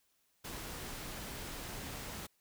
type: noise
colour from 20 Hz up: pink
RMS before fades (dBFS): -44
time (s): 0.44-2.27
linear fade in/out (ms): 10
effects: white hiss -75 dBFS RMS until 2.4 s